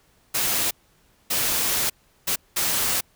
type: noise bursts at uneven times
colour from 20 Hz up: white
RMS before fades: -23 dBFS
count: 4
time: 0.34-0.71 / 1.3-1.9 / 2.27-2.36 / 2.56-3.01 s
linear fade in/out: 10 ms
effects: pink hiss -61 dBFS RMS until 3.15 s